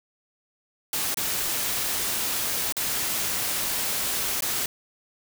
white noise with dropouts, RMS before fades -27 dBFS, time 0.93-4.66 s, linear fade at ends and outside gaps 2 ms, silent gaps 1.144-1.171 / 2.724-2.767 / 4.407-4.422 s, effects none

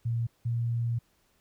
sine tone pair in turn, 116.54 / 117.49 Hz, A#2 / A#2, 0 / +14 cents, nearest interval unison, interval 14 cents, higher second, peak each -26 dBFS, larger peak neither, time 0.05-0.27 / 0.45-0.99 s, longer second, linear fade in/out 10 ms, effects pink hiss -69 dBFS RMS until 1.4 s

